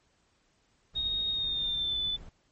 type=noise; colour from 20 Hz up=brown; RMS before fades=-46 dBFS; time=0.93-2.3 s; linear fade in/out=20 ms
type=tone with pitch glide; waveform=sine; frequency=3729 to 3499 Hz; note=A#7 to A7; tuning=0 to -10 cents; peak=-28 dBFS; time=0.95-2.17 s; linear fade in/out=20 ms; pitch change=-110 cents; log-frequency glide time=1.33-2 s
effects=pink hiss -70 dBFS RMS until 2.51 s + MP3 32 kbps